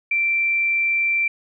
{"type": "tone", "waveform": "sine", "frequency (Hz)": 2349, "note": "D7", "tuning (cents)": 0, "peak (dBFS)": -17, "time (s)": [0.11, 1.28], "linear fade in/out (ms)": 5, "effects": []}